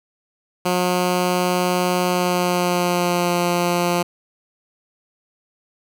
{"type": "tone with pitch glide", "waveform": "10% pulse", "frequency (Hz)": [180, 174.98], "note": ["F#3", "F3"], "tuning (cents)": [-47, 4], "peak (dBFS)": -9, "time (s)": [0.65, 4.03], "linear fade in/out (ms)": 10, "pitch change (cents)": -49, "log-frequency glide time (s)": [2.03, 3.38], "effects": []}